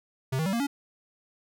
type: tone with pitch steps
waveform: square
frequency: 131.7 / 159.36 / 192.82 / 233.3 / 282.3 Hz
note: C3 / D#3 / G3 / A#3 / C#4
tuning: +12 / +42 / -28 / +2 / +32 cents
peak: -26 dBFS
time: 0.32-0.67 s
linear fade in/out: 10 ms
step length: 70 ms
effects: none